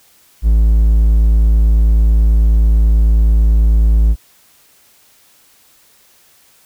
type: tone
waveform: triangle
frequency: 54.6 Hz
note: A1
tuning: 13 cents flat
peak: -5 dBFS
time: 0.42-4.16 s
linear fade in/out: 50 ms
effects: white hiss -50 dBFS RMS until 6.65 s